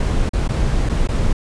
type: noise with dropouts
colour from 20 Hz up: brown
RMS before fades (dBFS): -17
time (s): 0-1.33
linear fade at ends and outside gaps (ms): 5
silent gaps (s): 0.293-0.333 / 0.478-0.489 / 0.891-0.895 / 1.074-1.087
effects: resampled to 22050 Hz